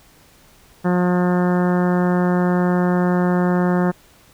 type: harmonic tone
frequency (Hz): 178.9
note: F3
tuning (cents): +42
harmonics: 1 / 2 / 3 / 4 / 5 / 6 / 7 / 8 / 9 / 10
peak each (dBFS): -16 / -22 / -26 / -28 / -30 / -32 / -33 / -34 / -35 / -36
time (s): 0.84-3.92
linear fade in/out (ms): 20
effects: pink hiss -51 dBFS RMS until 4.33 s